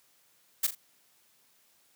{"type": "noise with echo", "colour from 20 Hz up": "blue", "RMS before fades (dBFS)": -25, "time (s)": [0.63, 0.67], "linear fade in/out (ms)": 10, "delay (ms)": 41, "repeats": 2, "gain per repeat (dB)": -10, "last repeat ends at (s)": 0.752, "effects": ["white hiss -66 dBFS RMS until 1.95 s", "high-pass 100 Hz 12 dB/octave"]}